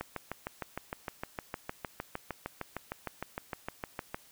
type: click train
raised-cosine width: 0.5 ms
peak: -20 dBFS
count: 28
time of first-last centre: 0.01-4.145 s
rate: 6.53 Hz
effects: white hiss -59 dBFS RMS until 4.31 s